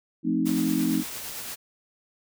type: chord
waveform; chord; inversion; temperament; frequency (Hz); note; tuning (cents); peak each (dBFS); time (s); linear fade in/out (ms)
sine; F dominant seventh; none; equal; 174.61 / 220 / 261.6 / 311.1; F3 / A3 / C4 / Eb4; 0 / 0 / 0 / 0; -30 / -28 / -26 / -26; 0.23-1.04; 50
type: noise with tremolo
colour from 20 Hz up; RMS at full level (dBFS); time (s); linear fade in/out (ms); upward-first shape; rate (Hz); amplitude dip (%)
white; -35; 0.45-1.56; 20; sine; 8.8; 25
effects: none